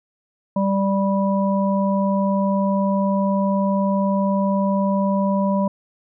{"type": "harmonic tone", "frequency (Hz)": 196, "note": "G3", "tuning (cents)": 0, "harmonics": [1, 3, 5], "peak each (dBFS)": [-18, -23, -25], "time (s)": [0.56, 5.68], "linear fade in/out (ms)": 5, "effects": []}